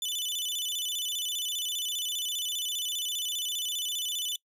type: tone with vibrato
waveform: sawtooth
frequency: 3242 Hz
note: G#7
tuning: 42 cents flat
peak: -27 dBFS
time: 0.02-4.36 s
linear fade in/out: 2 ms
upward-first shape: square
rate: 15 Hz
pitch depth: 140 cents each way
effects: noise-tail reverb RT60 0.1 s tail -23 dB re dry